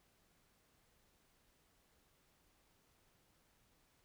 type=silence; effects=pink hiss -74 dBFS RMS until 4.04 s